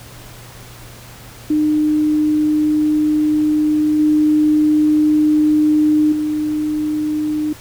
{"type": "tone with level steps", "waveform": "sine", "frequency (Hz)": 303.9, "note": "D#4", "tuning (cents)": -41, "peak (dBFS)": [-12, -10, -16], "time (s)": [1.5, 7.53], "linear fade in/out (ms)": 5, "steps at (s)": [3.99, 6.12], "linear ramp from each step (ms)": 5, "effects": ["added 119 Hz sine -40 dBFS peak until 7.6 s", "pink hiss -39 dBFS RMS until 7.6 s"]}